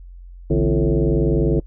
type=tone with frequency modulation; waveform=sine; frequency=140 Hz; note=C#3; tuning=18 cents sharp; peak=-14 dBFS; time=0.5-1.6 s; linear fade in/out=5 ms; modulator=100 Hz; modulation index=3.5; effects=noise-tail reverb RT60 0.1 s tail -24 dB re dry + added 44 Hz sine -36 dBFS peak until 1.66 s